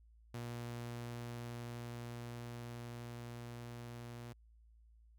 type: tone with level ramp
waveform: sawtooth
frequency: 119.2 Hz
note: A#2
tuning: 39 cents sharp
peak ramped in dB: -38 to -43 dBFS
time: 0.34-4.33 s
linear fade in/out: 5 ms
effects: added 56 Hz sine -61 dBFS peak until 5.18 s